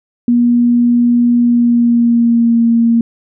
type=tone with pitch glide; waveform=sine; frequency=240 to 231.8 Hz; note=B3 to A#3; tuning=-49 to -10 cents; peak=-7 dBFS; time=0.28-3.01 s; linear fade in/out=2 ms; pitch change=-61 cents; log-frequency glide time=1.38-2.62 s; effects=none